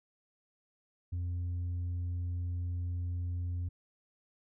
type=tone with tanh clipping; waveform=triangle; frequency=88 Hz; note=F2; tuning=14 cents sharp; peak=-33 dBFS; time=1.12-3.69 s; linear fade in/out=10 ms; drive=7 dB; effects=none